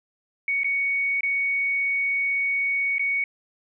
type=tone with dropouts; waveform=sine; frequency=2231 Hz; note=C#7; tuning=11 cents sharp; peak=-21 dBFS; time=0.48-3.24 s; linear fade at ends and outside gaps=2 ms; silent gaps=0.634-0.644 / 1.208-1.232 / 2.983-2.994 s; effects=none